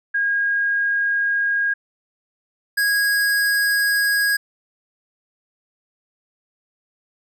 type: tone pair in turn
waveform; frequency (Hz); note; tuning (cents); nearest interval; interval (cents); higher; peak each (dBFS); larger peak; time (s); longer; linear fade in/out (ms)
sine / square; 1631 / 1648; G#6 / G#6; -32 / -14; unison; 18; second; -17; neither; 0.14-1.74 / 2.77-4.37; neither; 10
effects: none